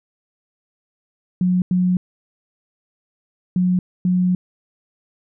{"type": "tone bursts at uneven times", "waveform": "sine", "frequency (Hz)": 181.4, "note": "F#3", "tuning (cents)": -34, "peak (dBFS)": -14, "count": 4, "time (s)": [[1.41, 1.62], [1.71, 1.97], [3.56, 3.79], [4.05, 4.35]], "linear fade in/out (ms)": 2, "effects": []}